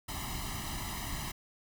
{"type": "noise with comb filter", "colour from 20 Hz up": "pink", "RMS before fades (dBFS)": -38, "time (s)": [0.08, 1.32], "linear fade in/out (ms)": 10, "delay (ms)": 1, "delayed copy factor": 1, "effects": []}